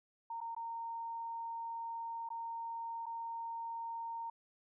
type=tone with dropouts; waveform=sine; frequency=921 Hz; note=A#5; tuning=21 cents flat; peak=-39 dBFS; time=0.3-4.3 s; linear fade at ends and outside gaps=5 ms; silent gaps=0.405-0.412 / 0.549-0.564 / 2.29-2.302 / 3.058-3.064 s; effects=none